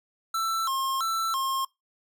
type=tone with vibrato; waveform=square; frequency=1194 Hz; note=D6; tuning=28 cents sharp; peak=-26 dBFS; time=0.34-1.65 s; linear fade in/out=5 ms; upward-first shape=square; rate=1.5 Hz; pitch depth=190 cents each way; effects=noise-tail reverb RT60 0.2 s tail -24 dB re dry